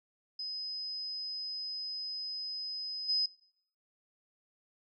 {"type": "tone with level steps", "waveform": "sine", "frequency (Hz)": 5040, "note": "D#8", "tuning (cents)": 21, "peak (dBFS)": [-36, -27], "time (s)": [0.39, 3.26], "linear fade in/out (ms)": 5, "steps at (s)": 3.08, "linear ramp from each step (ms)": 20, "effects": ["noise-tail reverb RT60 0.6 s tail -22 dB re dry"]}